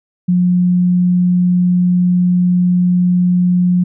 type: tone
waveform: sine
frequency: 179 Hz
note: F3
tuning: 43 cents sharp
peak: -9 dBFS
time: 0.28-3.84 s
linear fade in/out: 10 ms
effects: none